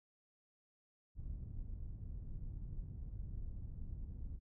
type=low-pass noise; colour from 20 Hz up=pink; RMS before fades=-45 dBFS; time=1.15-4.4 s; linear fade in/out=50 ms; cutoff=100 Hz; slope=12 dB/octave; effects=none